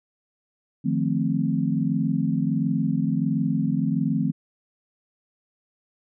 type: chord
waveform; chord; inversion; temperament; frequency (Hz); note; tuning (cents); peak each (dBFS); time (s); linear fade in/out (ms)
sine; F dominant seventh; third; equal with one note detuned; 153.24 / 174.61 / 220 / 261.6; Eb3 / F3 / A3 / C4; -26 / 0 / 0 / 0; -26; 0.84-4.32; 20
effects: none